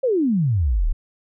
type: exponential sweep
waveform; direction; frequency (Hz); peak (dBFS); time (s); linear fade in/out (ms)
sine; down; 554.4 to 30.87; -16; 0.03-0.93; 10
effects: none